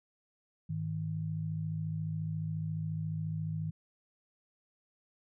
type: tone pair together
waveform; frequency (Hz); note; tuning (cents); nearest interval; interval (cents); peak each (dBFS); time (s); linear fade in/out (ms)
sine; 103.81 / 158.1; G#2 / D#3; 0 / +28; perfect fifth; 728; -38 / -34; 0.69-3.71; 10
effects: none